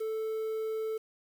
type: tone with quantisation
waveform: triangle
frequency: 440 Hz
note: A4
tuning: in tune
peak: -29 dBFS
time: 0-0.98 s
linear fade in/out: 10 ms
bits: 9
effects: none